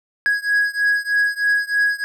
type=beating tone pair; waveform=triangle; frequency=1658 / 1661.2 Hz; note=G#6 / G#6; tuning=-3 / 0 cents; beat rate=3.2 Hz; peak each=-17 / -18 dBFS; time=0.26-2.04 s; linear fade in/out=0 ms; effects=none